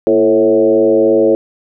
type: tone with frequency modulation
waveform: sine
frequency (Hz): 440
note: A4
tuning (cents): 0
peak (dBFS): -7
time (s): 0.07-1.35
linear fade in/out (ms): 0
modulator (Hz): 103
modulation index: 1.4
effects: none